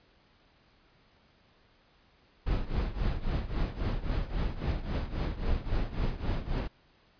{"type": "noise with tremolo", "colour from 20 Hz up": "brown", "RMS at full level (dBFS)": -27, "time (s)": [2.46, 6.68], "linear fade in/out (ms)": 10, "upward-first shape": "triangle", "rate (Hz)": 3.7, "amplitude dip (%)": 85, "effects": ["pink hiss -64 dBFS RMS until 7.19 s", "resampled to 11025 Hz"]}